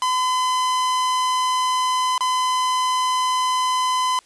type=tone with dropouts; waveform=45% pulse; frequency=1015 Hz; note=B5; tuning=47 cents sharp; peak=-18 dBFS; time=0.02-4.19 s; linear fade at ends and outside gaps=1 ms; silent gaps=2.179-2.207 s; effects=white hiss -54 dBFS RMS until 4.25 s + resampled to 22050 Hz